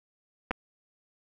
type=clicks; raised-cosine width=0.5 ms; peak=-14 / -16 dBFS; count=2; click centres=0.509 / 0.513 s; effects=none